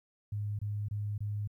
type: tone bursts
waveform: sine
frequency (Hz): 103.83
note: G#2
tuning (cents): 0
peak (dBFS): -32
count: 4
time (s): 0.32-1.475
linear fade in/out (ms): 5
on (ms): 270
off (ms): 25
effects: 12-bit